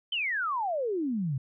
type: exponential sweep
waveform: sine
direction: down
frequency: 3136 to 124.9 Hz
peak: -27 dBFS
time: 0.12-1.38 s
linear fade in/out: 5 ms
effects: none